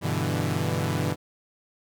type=chord; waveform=sawtooth; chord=E minor seventh; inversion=first; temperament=equal with one note detuned; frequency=98.34 / 123.47 / 146.83 / 164.81 Hz; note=G2 / B2 / D3 / E3; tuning=+6 / 0 / 0 / 0 cents; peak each=-26 dBFS; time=0.01-1.16 s; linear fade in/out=50 ms; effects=none